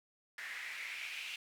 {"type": "noise with band-pass filter sweep", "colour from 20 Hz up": "white", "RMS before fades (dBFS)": -44, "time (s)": [0.38, 1.36], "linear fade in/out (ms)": 2, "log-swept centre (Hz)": [1800, 2700], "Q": 5.1, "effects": []}